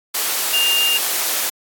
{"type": "tone in noise", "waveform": "sine", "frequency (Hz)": 2804, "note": "F7", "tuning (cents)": 6, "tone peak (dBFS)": -15, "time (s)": [0.53, 0.98], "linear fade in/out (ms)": 10, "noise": "white", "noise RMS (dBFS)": -20, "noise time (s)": [0.14, 1.5], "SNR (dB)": 2, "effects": ["high-pass 400 Hz 12 dB/octave", "AAC 64 kbps"]}